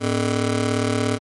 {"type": "ring-modulated tone", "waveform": "20% pulse", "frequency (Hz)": 176.2, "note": "F3", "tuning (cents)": 16, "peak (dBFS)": -11, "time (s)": [0, 1.19], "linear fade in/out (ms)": 50, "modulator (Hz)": 69.5, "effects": ["MP3 48 kbps"]}